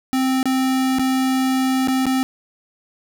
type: tone with dropouts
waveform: square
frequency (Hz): 261.6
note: C4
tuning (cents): 0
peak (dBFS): -17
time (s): 0.13-2.23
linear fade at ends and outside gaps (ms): 0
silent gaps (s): 0.429-0.456 / 0.986-0.994 / 1.874-1.883 / 2.056-2.066
effects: none